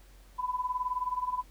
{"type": "tone with tremolo", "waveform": "sine", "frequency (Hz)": 1000, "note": "B5", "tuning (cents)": 21, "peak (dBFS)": -26, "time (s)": [0.38, 1.43], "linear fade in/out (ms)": 20, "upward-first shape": "sine", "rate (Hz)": 19, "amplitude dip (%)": 80, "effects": ["added 46 Hz sine -52 dBFS peak until 1.5 s", "pink hiss -61 dBFS RMS until 1.5 s"]}